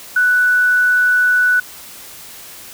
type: tone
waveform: sine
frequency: 1484 Hz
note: F#6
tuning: 5 cents sharp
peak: -10 dBFS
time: 0.16-1.6 s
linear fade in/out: 5 ms
effects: white hiss -36 dBFS RMS until 2.73 s